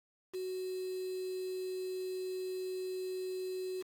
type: tone with quantisation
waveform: sine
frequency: 371.5 Hz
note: F#4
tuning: 7 cents sharp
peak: -36 dBFS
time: 0.33-3.83 s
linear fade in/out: 20 ms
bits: 8
effects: AAC 64 kbps